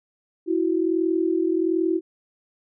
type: tone pair together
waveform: sine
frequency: 328.7 / 370 Hz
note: E4 / F#4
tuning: -5 / 0 cents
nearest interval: major second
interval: 205 cents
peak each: -21 / -23 dBFS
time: 0.46-2.01 s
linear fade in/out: 50 ms
effects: none